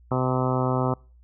harmonic tone, 128.3 Hz, C3, 34 cents flat, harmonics 1 / 2 / 3 / 4 / 5 / 6 / 7 / 8 / 9 / 10, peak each -25 / -28 / -30 / -31 / -32 / -33 / -33 / -34 / -35 / -35 dBFS, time 0.11-0.94 s, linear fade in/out 5 ms, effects noise-tail reverb RT60 0.4 s tail -26 dB re dry + added 60 Hz sine -50 dBFS peak until 1.23 s

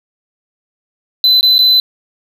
triangle tone with dropouts, 4025 Hz, B7, 32 cents sharp, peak -5 dBFS, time 1.24-1.8 s, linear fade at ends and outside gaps 1 ms, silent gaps 1.41-1.429 / 1.582-1.59 s, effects none

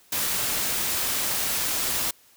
white noise, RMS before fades -26 dBFS, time 0.12-2.11 s, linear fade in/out 5 ms, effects white hiss -57 dBFS RMS until 2.36 s

